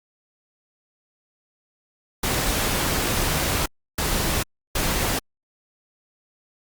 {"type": "noise bursts at uneven times", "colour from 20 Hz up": "pink", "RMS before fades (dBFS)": -23, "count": 3, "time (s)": [[2.23, 3.66], [3.98, 4.43], [4.75, 5.19]], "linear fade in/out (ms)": 5, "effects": ["Opus 48 kbps"]}